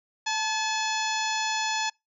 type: harmonic tone with a mistuned harmonic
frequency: 858 Hz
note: A5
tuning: 44 cents flat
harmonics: 1 / 2 / 3 / 4 / 5 / 6 / 7 / 8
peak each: -29 / -32 / -34 / -35 / -36 / -37 / -37 / -38 dBFS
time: 0.26-1.9 s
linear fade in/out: 10 ms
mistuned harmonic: 1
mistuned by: +43 cents
effects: noise-tail reverb RT60 0.2 s tail -26 dB re dry